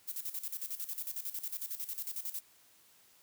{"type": "noise with tremolo", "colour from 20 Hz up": "violet", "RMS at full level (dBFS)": -38, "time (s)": [0.07, 2.41], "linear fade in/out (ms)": 20, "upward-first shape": "square", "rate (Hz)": 11, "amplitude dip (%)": 75, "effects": ["white hiss -64 dBFS RMS until 3.22 s", "high-pass 60 Hz 12 dB/octave"]}